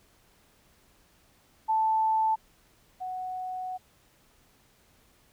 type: tone pair in turn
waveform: sine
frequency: 880 / 740 Hz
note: A5 / F#5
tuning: 0 / 0 cents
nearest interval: minor third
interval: 300 cents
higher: first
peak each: -22 / -32 dBFS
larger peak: first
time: 1.68-2.36 / 3-3.78 s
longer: second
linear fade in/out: 20 ms
effects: pink hiss -63 dBFS RMS until 5.32 s